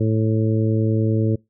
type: harmonic tone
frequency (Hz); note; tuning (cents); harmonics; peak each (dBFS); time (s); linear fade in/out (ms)
110; A2; 0; 1 / 2 / 3 / 4 / 5; -18 / -24 / -24 / -26 / -31; 0-1.36; 10
effects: noise-tail reverb RT60 0.2 s tail -24 dB re dry